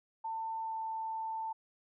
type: tone with pitch glide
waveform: sine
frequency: 895 to 889.8 Hz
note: A5 to A5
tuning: +29 to +19 cents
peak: -35 dBFS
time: 0.24-1.53 s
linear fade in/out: 10 ms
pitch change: -10 cents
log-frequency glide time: 0.62-0.75 s
effects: none